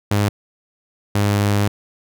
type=tone pair in turn; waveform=sawtooth; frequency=102.6 / 102.17 Hz; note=G#2 / G#2; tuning=-21 / -28 cents; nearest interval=unison; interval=7 cents; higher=first; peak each=-11 dBFS; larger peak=neither; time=0.11-0.29 / 1.15-1.68 s; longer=second; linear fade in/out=5 ms; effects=none